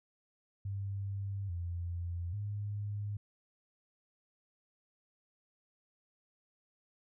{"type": "tone with pitch steps", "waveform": "sine", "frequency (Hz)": [98.9, 86.6, 103], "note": ["G2", "F2", "G#2"], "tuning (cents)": [16, -14, -14], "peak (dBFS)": -35, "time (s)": [0.65, 3.17], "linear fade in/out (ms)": 5, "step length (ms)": 840, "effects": []}